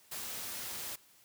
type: noise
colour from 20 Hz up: white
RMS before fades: -41 dBFS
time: 0.11-0.96 s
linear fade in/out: 10 ms
effects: white hiss -63 dBFS RMS until 1.24 s + high-pass 60 Hz 12 dB/octave